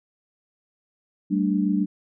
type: chord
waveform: sine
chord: G suspended second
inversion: none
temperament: equal with one note detuned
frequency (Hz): 193.08 / 220 / 293.7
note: G3 / A3 / D4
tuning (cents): -26 / 0 / 0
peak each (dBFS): -22 / -26 / -24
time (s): 1.3-1.86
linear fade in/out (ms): 20
effects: none